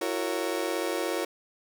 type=chord; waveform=35% pulse; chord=F# dominant seventh; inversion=third; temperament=just; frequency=333 / 370 / 462.5 / 555 Hz; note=E4 / F#4 / A#4 / C#5; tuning=+18 / 0 / -14 / +2 cents; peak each=-31 / -32 / -32 / -32 dBFS; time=0.01-1.25 s; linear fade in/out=5 ms; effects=none